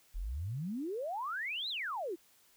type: exponential two-way sweep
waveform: sine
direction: up then down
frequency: 36.71 to 4174 to 311.7 Hz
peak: -35 dBFS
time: 0.14-2.16 s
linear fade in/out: 20 ms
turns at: 1.69 s
effects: white hiss -66 dBFS RMS until 2.56 s